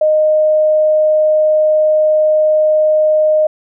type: tone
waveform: sine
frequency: 617 Hz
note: D#5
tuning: 15 cents flat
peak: -8 dBFS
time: 0.01-3.47 s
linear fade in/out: 5 ms
effects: none